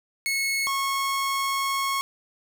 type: tone pair in turn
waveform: sawtooth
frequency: 2189 / 1094.5 Hz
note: C#7 / C#6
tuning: -22 / -22 cents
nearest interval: octave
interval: 1200 cents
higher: first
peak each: -20 / -20 dBFS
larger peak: neither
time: 0.26-0.67 / 0.67-2.01 s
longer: second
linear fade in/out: 0 ms
effects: none